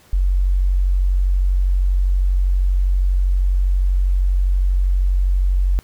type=tone; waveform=sine; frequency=46.25 Hz; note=F#1; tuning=in tune; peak=-13 dBFS; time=0.13-5.79 s; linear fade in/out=0 ms; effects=pink hiss -51 dBFS RMS until 5.83 s